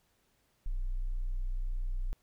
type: tone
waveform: sine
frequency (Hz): 30.87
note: B0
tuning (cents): 0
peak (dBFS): -29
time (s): 0.66-2.13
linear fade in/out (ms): 0
effects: tanh soft clip ceiling -27 dBFS + pink hiss -73 dBFS RMS until 2.22 s